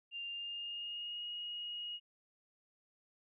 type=tone with pitch glide; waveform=sine; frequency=2794 to 2881 Hz; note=F7 to F#7; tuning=0 to -47 cents; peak=-40 dBFS; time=0.11-2 s; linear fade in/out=50 ms; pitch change=+53 cents; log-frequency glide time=0.27-1.25 s; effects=none